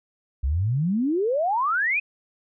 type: exponential sweep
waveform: sine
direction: up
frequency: 61.74 to 2571 Hz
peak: -20 dBFS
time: 0.43-2 s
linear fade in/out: 10 ms
effects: none

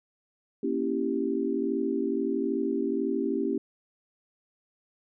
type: chord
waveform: sine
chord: A# diminished seventh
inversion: none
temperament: equal with one note detuned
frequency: 235.8 / 277.2 / 329.6 / 392 Hz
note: A#3 / C#4 / E4 / G4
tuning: +20 / 0 / 0 / 0 cents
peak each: -32 / -30 / -32 / -30 dBFS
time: 0.63-3.58 s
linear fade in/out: 5 ms
effects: none

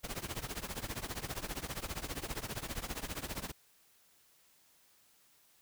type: noise with tremolo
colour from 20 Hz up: pink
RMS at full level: -37 dBFS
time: 0.03-3.52 s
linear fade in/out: 20 ms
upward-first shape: triangle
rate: 15 Hz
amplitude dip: 95%
effects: white hiss -67 dBFS RMS until 5.61 s

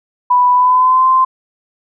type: tone with pitch glide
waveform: sine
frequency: 989 to 1040 Hz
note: B5 to C6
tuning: +2 to -11 cents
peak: -7 dBFS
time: 0.3-1.25 s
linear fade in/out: 10 ms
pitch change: +87 cents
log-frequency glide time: 0.53-1.07 s
effects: none

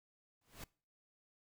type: noise with exponential growth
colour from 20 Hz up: pink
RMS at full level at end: -45 dBFS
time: 0.41-0.64 s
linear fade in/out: 5 ms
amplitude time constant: 50 ms
effects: noise-tail reverb RT60 0.4 s tail -23 dB re dry

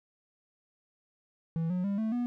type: tone with pitch steps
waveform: triangle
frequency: 164.1 / 181.03 / 199.71 / 220.3 / 243 Hz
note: E3 / F#3 / G3 / A3 / B3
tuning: -8 / -38 / +32 / +2 / -28 cents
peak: -26 dBFS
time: 1.56-2.26 s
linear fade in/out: 0 ms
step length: 140 ms
effects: none

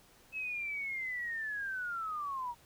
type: linear sweep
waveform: sine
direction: down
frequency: 2601 to 930 Hz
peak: -35 dBFS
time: 0.32-2.55 s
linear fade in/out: 50 ms
effects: pink hiss -62 dBFS RMS until 2.65 s

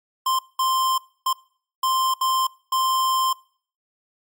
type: tone bursts at uneven times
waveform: square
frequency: 1046.5 Hz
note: C6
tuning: in tune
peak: -19 dBFS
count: 6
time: 0.26-0.39 / 0.59-0.98 / 1.26-1.33 / 1.83-2.14 / 2.21-2.47 / 2.72-3.33 s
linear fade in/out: 5 ms
effects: noise-tail reverb RT60 0.5 s tail -23 dB re dry + MP3 96 kbps

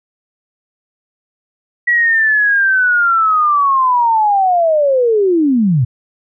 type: linear sweep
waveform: sine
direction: down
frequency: 1937 to 112.3 Hz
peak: -9 dBFS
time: 1.87-5.85 s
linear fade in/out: 10 ms
effects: none

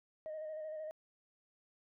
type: tone with vibrato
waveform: sine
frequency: 622.3 Hz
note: D#5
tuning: in tune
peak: -39 dBFS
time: 0.26-0.91 s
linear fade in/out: 0 ms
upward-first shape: square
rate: 13 Hz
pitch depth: 24 cents each way
effects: tanh soft clip ceiling -38 dBFS

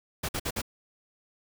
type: noise bursts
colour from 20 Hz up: pink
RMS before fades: -31 dBFS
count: 4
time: 0.23-0.618 s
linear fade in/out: 10 ms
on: 58 ms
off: 52 ms
effects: none

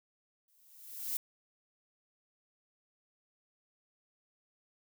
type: noise with exponential growth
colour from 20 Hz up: violet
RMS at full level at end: -33 dBFS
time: 0.48-1.17 s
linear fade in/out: 1 ms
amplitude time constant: 150 ms
effects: none

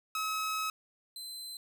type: tone pair in turn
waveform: sawtooth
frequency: 1282 / 4070 Hz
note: E6 / C8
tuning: -49 / -49 cents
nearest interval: octave + minor sixth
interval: 2000 cents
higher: second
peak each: -28 / -38 dBFS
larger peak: first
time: 0.15-0.7 / 1.16-1.57 s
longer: first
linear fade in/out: 2 ms
effects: none

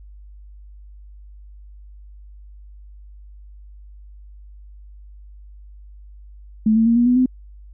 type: tone with pitch steps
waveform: sine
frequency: 217.7 / 224.7 / 232 / 239.5 / 247.2 / 255.2 Hz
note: A3 / A3 / A#3 / A#3 / B3 / C4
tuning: -18 / +37 / -8 / +47 / +2 / -43 cents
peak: -12 dBFS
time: 6.66-7.26 s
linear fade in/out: 5 ms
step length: 100 ms
effects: added 50 Hz sine -39 dBFS peak until 7.73 s

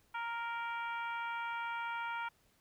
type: harmonic tone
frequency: 466.2 Hz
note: A#4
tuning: in tune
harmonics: 2 / 3 / 4 / 5 / 6 / 7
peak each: -39 / -41 / -51 / -46 / -55 / -56 dBFS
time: 0.14-2.29 s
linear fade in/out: 10 ms
effects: pink hiss -71 dBFS RMS until 2.6 s

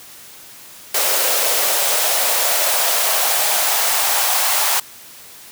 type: noise with high-pass filter sweep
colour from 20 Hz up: white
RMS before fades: -17 dBFS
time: 0.94-4.8 s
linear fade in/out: 5 ms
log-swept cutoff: 510 to 810 Hz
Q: 2.7
effects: white hiss -40 dBFS RMS until 5.51 s + high-pass 60 Hz 12 dB/octave

